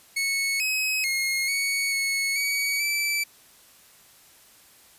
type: tone with pitch steps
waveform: sawtooth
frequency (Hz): 2204 / 2550 / 2151 / 2226 / 2198 / 2257 / 2321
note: C#7 / D#7 / C7 / C#7 / C#7 / C#7 / D7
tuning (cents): -11 / +42 / +47 / +7 / -15 / +31 / -21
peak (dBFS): -20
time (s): 0.16-3.24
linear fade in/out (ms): 10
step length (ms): 440
effects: white hiss -54 dBFS RMS until 4.98 s + resampled to 32000 Hz